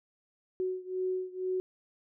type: beating tone pair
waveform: sine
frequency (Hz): 370 / 372.1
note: F#4 / F#4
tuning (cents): 0 / +10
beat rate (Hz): 2.1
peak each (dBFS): -33 / -35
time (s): 0.6-1.6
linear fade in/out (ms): 0
effects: none